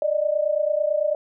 sine tone pair together, 587.3 / 616.3 Hz, D5 / D#5, 0 / -17 cents, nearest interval minor second, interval 83 cents, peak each -22 dBFS, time 0.02-1.15 s, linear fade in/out 2 ms, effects none

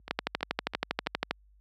two click trains, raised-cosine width 0.3 ms, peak -11 / -23 dBFS, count 16 / 4, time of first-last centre 0.11-1.31 / 0.08-1.064 s, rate 12.5 / 3.05 Hz, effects added 50 Hz sine -39 dBFS peak until 1.6 s + high-pass 150 Hz 12 dB/octave

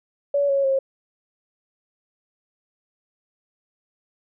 sine tone with pitch steps, 568 / 552.8 / 538 Hz, C#5 / C#5 / C5, +42 / -5 / +48 cents, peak -17 dBFS, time 0.34-0.79 s, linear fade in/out 5 ms, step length 150 ms, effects none

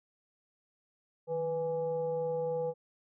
sine tone with frequency modulation, 493.9 Hz, B4, in tune, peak -30 dBFS, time 1.27-2.74 s, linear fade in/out 50 ms, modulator 337 Hz, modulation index 0.51, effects none

